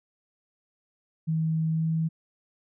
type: tone with pitch glide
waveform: sine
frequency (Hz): 160 to 161.39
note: D#3 to E3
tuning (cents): +49 to -36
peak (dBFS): -23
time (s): 1.27-2.09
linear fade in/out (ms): 20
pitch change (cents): +15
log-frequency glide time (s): 1.7-1.86
effects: none